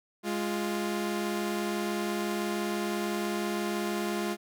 sawtooth tone pair together, 207.6 / 349.2 Hz, G#3 / F4, 0 / 0 cents, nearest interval major sixth, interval 900 cents, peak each -28 dBFS, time 0.23-4.37 s, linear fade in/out 50 ms, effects none

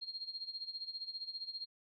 sine tone with tremolo, 4227 Hz, C8, 17 cents sharp, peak -38 dBFS, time 0.01-1.66 s, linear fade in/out 20 ms, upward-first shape sine, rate 15 Hz, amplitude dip 80%, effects none

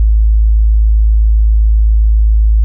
sine tone, 53.8 Hz, A1, 38 cents flat, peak -5 dBFS, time 0-2.64 s, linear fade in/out 0 ms, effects none

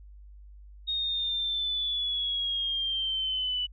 sine linear sweep, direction down, 3729 to 2960 Hz, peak -27 dBFS, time 0.87-3.67 s, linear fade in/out 20 ms, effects added 50 Hz sine -46 dBFS peak until 3.72 s

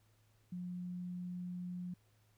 sine tone, 178.7 Hz, F3, 40 cents sharp, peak -40 dBFS, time 0.52-1.94 s, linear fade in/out 5 ms, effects added 107 Hz sine -69 dBFS peak until 2.37 s + pink hiss -75 dBFS RMS until 2.37 s

